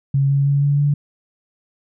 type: tone with pitch steps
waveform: sine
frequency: 138 / 139.6 / 141.23 / 142.87 / 144.53 Hz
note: C#3 / C#3 / C#3 / D3 / D3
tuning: -7 / +13 / +33 / -47 / -27 cents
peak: -13 dBFS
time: 0.14-0.94 s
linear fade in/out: 5 ms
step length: 160 ms
effects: none